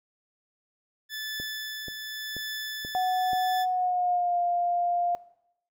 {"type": "tone with tremolo", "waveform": "20% pulse", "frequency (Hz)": 1741, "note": "A6", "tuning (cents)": -19, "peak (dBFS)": -27, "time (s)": [1.09, 3.66], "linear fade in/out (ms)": 50, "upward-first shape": "triangle", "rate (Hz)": 0.87, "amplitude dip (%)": 40}
{"type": "click train", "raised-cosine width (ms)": 2, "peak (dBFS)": -27, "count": 5, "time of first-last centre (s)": [1.4, 3.332], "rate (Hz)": 2.07}
{"type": "tone with pitch glide", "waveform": "sine", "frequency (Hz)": [740, 700.9], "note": ["F#5", "F5"], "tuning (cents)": [0, 6], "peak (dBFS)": -23, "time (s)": [2.95, 5.15], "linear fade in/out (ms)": 0, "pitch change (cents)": -94, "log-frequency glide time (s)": [3.62, 4.38]}
{"effects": ["noise-tail reverb RT60 0.8 s tail -20 dB re dry"]}